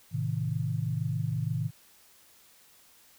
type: chord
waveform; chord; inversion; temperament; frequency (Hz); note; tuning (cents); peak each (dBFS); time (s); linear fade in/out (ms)
sine; A diminished; none; just; 110 / 132 / 158.4; A2 / C3 / Eb3; 0 / +16 / +31; -32; 0.11-1.71; 50
effects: white hiss -59 dBFS RMS until 3.18 s